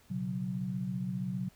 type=chord; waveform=sine; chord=B suspended second; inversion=none; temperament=equal; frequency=123.47 / 138.59 / 185 Hz; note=B2 / C#3 / F#3; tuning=0 / 0 / 0 cents; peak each=-39 / -39 / -34 dBFS; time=0.1-1.49 s; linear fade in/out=10 ms; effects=pink hiss -63 dBFS RMS until 1.55 s